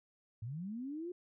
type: linear sweep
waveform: sine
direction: up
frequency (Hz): 103 to 365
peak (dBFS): -39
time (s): 0.42-1.12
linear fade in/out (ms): 5
effects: none